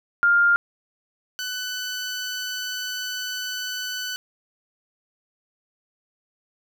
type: tone pair in turn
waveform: sine / 15% pulse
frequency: 1403 / 1497.9 Hz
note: F6 / F#6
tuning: +8 / +21 cents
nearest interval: minor second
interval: 113 cents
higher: second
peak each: -14 / -21 dBFS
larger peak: first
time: 0.23-0.56 / 1.39-4.16 s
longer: second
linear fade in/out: 0 ms
effects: none